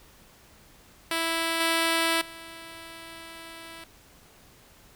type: tone with level steps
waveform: 5% pulse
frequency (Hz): 329.6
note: E4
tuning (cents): 0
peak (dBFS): -14 / -11 / -30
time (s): 1.11-3.84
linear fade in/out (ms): 2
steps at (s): 1.6 / 2.21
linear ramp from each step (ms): 5
effects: pink hiss -55 dBFS RMS until 4.95 s